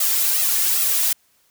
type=noise with flanger; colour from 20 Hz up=blue; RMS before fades=-19 dBFS; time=0-1.13 s; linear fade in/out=5 ms; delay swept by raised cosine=1.5 to 2.9 ms; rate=2.5 Hz; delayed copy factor=+0.95; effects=white hiss -61 dBFS RMS until 1.5 s